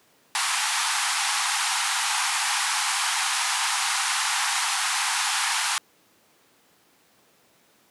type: band-pass noise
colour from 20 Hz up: pink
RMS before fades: -25 dBFS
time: 0.35-5.78 s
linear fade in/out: 0 ms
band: 770 to 11000 Hz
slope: 96 dB/octave
effects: pink hiss -60 dBFS RMS until 7.9 s + high-pass 200 Hz 12 dB/octave